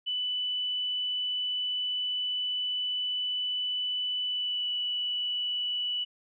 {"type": "tone with pitch glide", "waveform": "sine", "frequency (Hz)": [2985, 2958], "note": ["F#7", "F#7"], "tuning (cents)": [15, -1], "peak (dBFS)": -28, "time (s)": [0.06, 6.05], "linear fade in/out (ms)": 20, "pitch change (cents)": -16, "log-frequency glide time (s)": [4.26, 4.7], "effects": []}